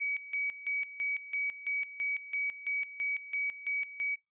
sine tone with tremolo, 2270 Hz, C#7, 41 cents sharp, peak -30 dBFS, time 0-4.16 s, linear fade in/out 20 ms, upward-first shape square, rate 3 Hz, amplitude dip 80%, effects noise-tail reverb RT60 0.2 s tail -21 dB re dry + resampled to 8000 Hz

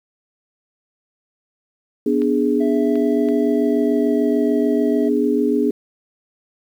sine chord, G# diminished, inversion first, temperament equal, 246.9 / 293.7 / 415.3 Hz, B3 / D4 / G#4, 0 / 0 / 0 cents, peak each -19 dBFS, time 2.06-5.71 s, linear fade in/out 5 ms
clicks, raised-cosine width 0.3 ms, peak -22 dBFS, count 3, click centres 2.219 / 2.956 / 3.287 s
triangle tone with pitch glide, 659.3 to 645.4 Hz, E5 to E5, 0 to -37 cents, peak -25 dBFS, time 2.6-5.09 s, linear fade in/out 10 ms, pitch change -37 cents, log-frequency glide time 3.43-4.52 s
effects 8-bit

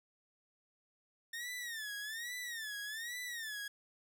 sawtooth tone with vibrato, 1812 Hz, A#6, 50 cents flat, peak -37 dBFS, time 1.33-3.68 s, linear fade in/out 5 ms, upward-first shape sine, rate 1.2 Hz, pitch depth 160 cents each way, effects none

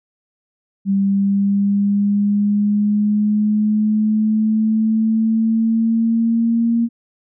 sine exponential sweep, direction up, 196 to 233.1 Hz, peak -13 dBFS, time 0.85-6.89 s, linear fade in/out 50 ms, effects none

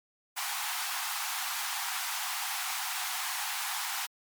pink high-pass noise, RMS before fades -34 dBFS, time 0.36-4.07 s, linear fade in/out 20 ms, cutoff 740 Hz, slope 96 dB/octave, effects MP3 96 kbps

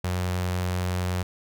sawtooth tone with notch filter, 90.5 Hz, F#2, 38 cents flat, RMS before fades -27 dBFS, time 0.04-1.23 s, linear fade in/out 5 ms, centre 290 Hz, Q 2, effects none

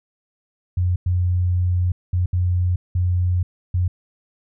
sine tone bursts at uneven times, 89.6 Hz, F2, 45 cents sharp, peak -16 dBFS, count 6, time 0.77-0.96 / 1.06-1.92 / 2.13-2.26 / 2.33-2.76 / 2.95-3.43 / 3.74-3.88 s, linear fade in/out 5 ms, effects none

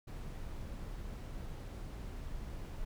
brown noise, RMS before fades -43 dBFS, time 0.07-2.85 s, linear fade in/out 10 ms, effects none

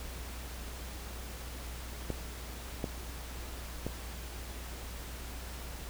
clicks, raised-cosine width 2 ms, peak -20 / -19 / -21 dBFS, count 3, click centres 2.103 / 2.842 / 3.866 s, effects added 60 Hz sine -42 dBFS peak until 5.89 s + pink hiss -46 dBFS RMS until 5.89 s

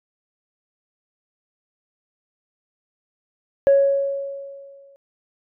sine tone with exponential decay, 554.4 Hz, C#5, in tune, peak -8 dBFS, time 3.67-4.96 s, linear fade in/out 0 ms, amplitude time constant 280 ms, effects tanh soft clip ceiling -8 dBFS

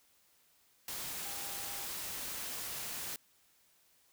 sine tone in noise, 801 Hz, G5, 37 cents sharp, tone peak -52 dBFS, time 1.25-1.86 s, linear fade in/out 2 ms, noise white, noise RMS -41 dBFS, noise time 0.88-3.16 s, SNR -14 dB, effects white hiss -69 dBFS RMS until 4.12 s

